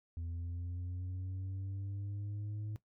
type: linear sweep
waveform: sine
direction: up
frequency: 83.3 to 106.8 Hz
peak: -35 dBFS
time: 0.17-2.76 s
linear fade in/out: 0 ms
effects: noise-tail reverb RT60 0.1 s tail -18 dB re dry + tanh soft clip ceiling -37 dBFS